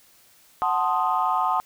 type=chord; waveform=sine; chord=F# diminished seventh; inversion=none; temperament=equal; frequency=740 / 880 / 1046.5 / 1244.5 Hz; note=F#5 / A5 / C6 / Eb6; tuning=0 / 0 / 0 / 0 cents; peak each=-25 dBFS; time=0.62-1.6 s; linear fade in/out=0 ms; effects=tanh soft clip ceiling -11 dBFS + white hiss -56 dBFS RMS until 1.65 s